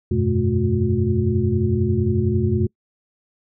sine tone cluster, 88.3 / 99.4 / 123.4 / 216.1 / 360.8 Hz, F2 / G2 / B2 / A3 / F#4, +20 / +25 / -1 / -31 / -44 cents, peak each -23 dBFS, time 0.11-2.67 s, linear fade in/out 5 ms, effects noise-tail reverb RT60 0.1 s tail -25 dB re dry

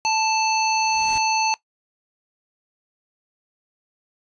harmonic tone, 880 Hz, A5, in tune, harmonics 1 / 3 / 5 / 7, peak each -20 / -25 / -27 / -28 dBFS, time 0.05-1.54 s, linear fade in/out 0 ms
pink noise with exponential growth, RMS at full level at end -35 dBFS, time 0.44-1.18 s, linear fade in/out 1 ms, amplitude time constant 160 ms
effects noise-tail reverb RT60 0.1 s tail -19 dB re dry + resampled to 22050 Hz

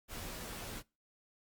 pink noise with comb filter, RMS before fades -44 dBFS, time 0.08-0.83 s, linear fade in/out 50 ms, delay 15 ms, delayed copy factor -0.65, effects noise-tail reverb RT60 0.3 s tail -25 dB re dry + Opus 48 kbps

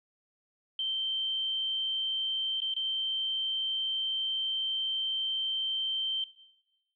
sine tone with dropouts, 3122 Hz, G7, 8 cents flat, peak -29 dBFS, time 0.79-6.24 s, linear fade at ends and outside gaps 2 ms, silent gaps 2.604-2.618 / 2.739-2.764 s, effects noise-tail reverb RT60 1.0 s tail -18 dB re dry

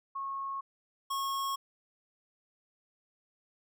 sine / square tone pair in turn, 1093 / 1093 Hz, C#6 / C#6, -25 / -25 cents, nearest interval unison, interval 0 cents, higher neither, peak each -34 / -32 dBFS, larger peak second, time 0.15-0.61 / 1.1-1.56 s, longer neither, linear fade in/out 10 ms, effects none

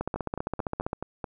two click trains, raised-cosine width 1 ms, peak -18 / -15 dBFS, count 6 / 15, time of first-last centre 0.16-1.242 / 0.01-0.931 s, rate 4.62 / 15.2 Hz, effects none

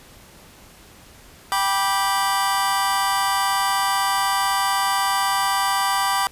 sawtooth chord, G major, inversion none, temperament just, 784 / 980 / 1176 Hz, G5 / B5 / D6, 0 / -14 / +2 cents, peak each -19 dBFS, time 1.52-6.27 s, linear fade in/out 0 ms, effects pink hiss -47 dBFS RMS until 6.31 s + resampled to 32000 Hz

